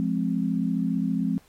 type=chord; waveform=sine; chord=F minor; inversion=none; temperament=equal with one note detuned; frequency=174.61 / 209.7 / 261.6 Hz; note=F3 / Ab3 / C4; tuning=0 / +17 / 0 cents; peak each=-27 dBFS; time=0-1.38 s; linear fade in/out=0 ms; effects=pink hiss -60 dBFS RMS until 1.48 s + AAC 48 kbps